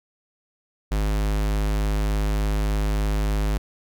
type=tone; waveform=square; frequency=51.7 Hz; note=G#1; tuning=7 cents flat; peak=-21 dBFS; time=0.91-3.58 s; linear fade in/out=10 ms; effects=none